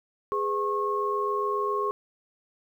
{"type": "tone cluster", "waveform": "sine", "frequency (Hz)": [412.7, 500, 1088], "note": ["G#4", "B4", "C#6"], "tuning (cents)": [-11, 21, -33], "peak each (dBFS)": [-28, -36, -27], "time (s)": [0.32, 1.91], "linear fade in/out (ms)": 0, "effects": ["10-bit"]}